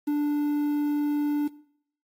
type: tone with quantisation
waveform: triangle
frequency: 293.7 Hz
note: D4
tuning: in tune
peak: -20 dBFS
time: 0.07-1.48 s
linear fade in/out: 10 ms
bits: 8
effects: noise-tail reverb RT60 0.6 s tail -19 dB re dry + AAC 48 kbps